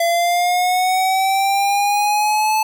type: linear sweep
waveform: square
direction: up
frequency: 676 to 872 Hz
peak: -15 dBFS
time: 0-2.63 s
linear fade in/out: 5 ms
effects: none